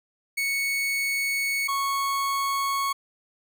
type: tone pair in turn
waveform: 40% pulse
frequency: 2217 / 1105 Hz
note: C#7 / C#6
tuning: 0 / -6 cents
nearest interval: octave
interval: 1206 cents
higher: first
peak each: -23 dBFS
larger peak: neither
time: 0.37-1.68 / 1.68-2.93 s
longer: first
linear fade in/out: 10 ms
effects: none